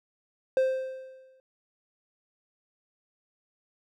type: tone with exponential decay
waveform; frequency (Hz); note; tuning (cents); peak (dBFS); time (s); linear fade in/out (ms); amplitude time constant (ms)
triangle; 523; C5; -1; -17; 0.57-1.4; 1; 180
effects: none